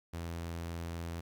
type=tone; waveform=sawtooth; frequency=84.2 Hz; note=E2; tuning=37 cents sharp; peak=-34 dBFS; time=0.13-1.21 s; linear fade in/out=10 ms; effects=12-bit